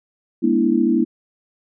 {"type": "chord", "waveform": "sine", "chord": "E dominant seventh", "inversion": "first", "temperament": "equal with one note detuned", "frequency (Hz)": [207.7, 240.6, 293.7, 329.6], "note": ["G#3", "B3", "D4", "E4"], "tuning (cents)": [0, -45, 0, 0], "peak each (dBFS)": [-22, -18, -22, -18], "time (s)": [0.42, 1.05], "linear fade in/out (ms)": 20, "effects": []}